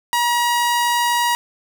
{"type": "tone", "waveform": "sawtooth", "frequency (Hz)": 956, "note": "A#5", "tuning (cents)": 43, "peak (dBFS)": -12, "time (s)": [0.13, 1.35], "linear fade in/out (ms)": 0, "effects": []}